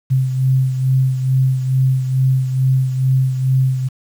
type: beating tone pair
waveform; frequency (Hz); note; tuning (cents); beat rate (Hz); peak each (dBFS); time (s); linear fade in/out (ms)
sine; 130.81 / 133.11; C3 / C3; 0 / +30; 2.3; -13 / -21; 0.1-3.89; 20
effects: 7-bit